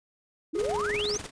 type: exponential sweep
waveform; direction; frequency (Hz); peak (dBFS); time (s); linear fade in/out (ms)
sine; up; 296.2 to 6645; -29; 0.53-1.18; 10
type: noise with tremolo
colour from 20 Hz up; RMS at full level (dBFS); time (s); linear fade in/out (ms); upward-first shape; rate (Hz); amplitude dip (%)
pink; -37; 0.54-1.31; 50; square; 20; 60
type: tone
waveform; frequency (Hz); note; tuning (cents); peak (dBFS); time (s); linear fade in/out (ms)
triangle; 416.5; G#4; +5; -27; 0.55-1.17; 5
effects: resampled to 22050 Hz